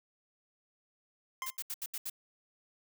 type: tone with exponential decay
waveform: 25% pulse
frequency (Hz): 1046.5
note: C6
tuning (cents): 0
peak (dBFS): -29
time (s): 1.42-1.57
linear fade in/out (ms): 1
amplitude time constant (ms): 31
type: noise bursts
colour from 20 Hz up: blue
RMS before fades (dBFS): -38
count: 6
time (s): 1.46-2.099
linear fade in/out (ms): 5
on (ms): 44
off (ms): 75
effects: none